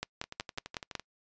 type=two click trains; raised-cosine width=0.2 ms; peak=-23 / -16 dBFS; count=10 / 6; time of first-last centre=0.24-0.996 / 0.03-0.953 s; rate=11.9 / 5.42 Hz; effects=noise-tail reverb RT60 0.1 s tail -26 dB re dry + resampled to 16000 Hz